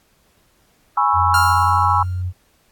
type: chord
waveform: sine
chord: C# minor seventh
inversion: second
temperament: equal with one note detuned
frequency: 830.6 / 987.8 / 1100.4 / 1318.5 Hz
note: G#5 / B5 / C#6 / E6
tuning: 0 / 0 / -13 / 0 cents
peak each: -19 dBFS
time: 0.97-2.03 s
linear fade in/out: 5 ms
type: tone with pitch glide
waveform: sine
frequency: 87.9 to 90.74 Hz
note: F2 to F#2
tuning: +12 to -33 cents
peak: -20 dBFS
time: 1.13-2.33 s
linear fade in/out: 50 ms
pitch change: +55 cents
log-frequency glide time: 1.34-2.06 s
type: tone with exponential decay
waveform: 45% pulse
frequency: 1396.9 Hz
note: F6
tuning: in tune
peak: -14 dBFS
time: 1.34-2.22 s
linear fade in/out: 2 ms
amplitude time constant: 190 ms
effects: pink hiss -59 dBFS RMS until 2.71 s + AAC 64 kbps